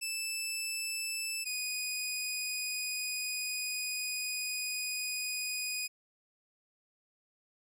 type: tone pair in turn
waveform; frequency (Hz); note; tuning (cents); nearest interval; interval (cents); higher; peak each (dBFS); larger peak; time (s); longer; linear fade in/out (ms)
15% pulse; 2637 / 2481; E7 / D#7; 0 / -6; minor second; 106; first; -27; neither; 0.01-1.45 / 1.45-5.88; second; 20
effects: none